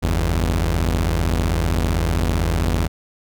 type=tone pair together; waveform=sawtooth; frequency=49 / 82.41 Hz; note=G1 / E2; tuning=0 / 0 cents; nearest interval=major sixth; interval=900 cents; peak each=-16 dBFS; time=0.02-2.88 s; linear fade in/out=20 ms; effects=none